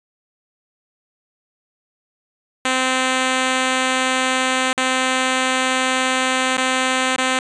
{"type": "tone with dropouts", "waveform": "5% pulse", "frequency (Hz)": 258.8, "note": "C4", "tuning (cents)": -19, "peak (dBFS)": -5, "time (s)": [2.65, 7.39], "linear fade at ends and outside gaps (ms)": 2, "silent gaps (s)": [[4.73, 4.777], [6.569, 6.579], [7.163, 7.182]], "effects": ["resampled to 22050 Hz"]}